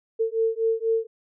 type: beating tone pair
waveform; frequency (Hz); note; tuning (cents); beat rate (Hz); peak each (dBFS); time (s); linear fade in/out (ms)
sine; 447.9 / 452; A4 / A4; +31 / +47; 4.1; -24; 0.19-1.07; 20
effects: none